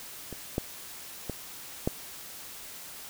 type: clicks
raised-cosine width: 2 ms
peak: -25 / -14 / -19 / -12 dBFS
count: 4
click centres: 0.327 / 0.581 / 1.297 / 1.875 s
effects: white hiss -44 dBFS RMS until 3.09 s